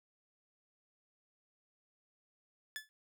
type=tone with exponential decay; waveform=sawtooth; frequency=1729 Hz; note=A6; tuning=31 cents flat; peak=-33 dBFS; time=2.76-2.89 s; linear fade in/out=0 ms; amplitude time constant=28 ms; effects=none